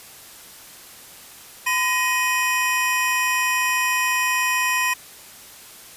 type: tone cluster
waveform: square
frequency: 1013 / 1887 / 2498 Hz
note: B5 / A#6 / D#7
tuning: +44 / +21 / +6 cents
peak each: -24 dBFS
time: 1.66-4.94 s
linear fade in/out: 10 ms
effects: white hiss -43 dBFS RMS until 5.96 s + resampled to 32000 Hz